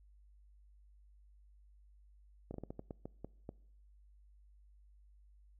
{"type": "slowing click train", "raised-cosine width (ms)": 2, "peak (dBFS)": -30, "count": 10, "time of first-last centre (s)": [2.51, 3.491], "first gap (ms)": 32, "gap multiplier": 1.29, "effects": ["noise-tail reverb RT60 0.7 s tail -24 dB re dry", "added 50 Hz sine -60 dBFS peak until 5.59 s"]}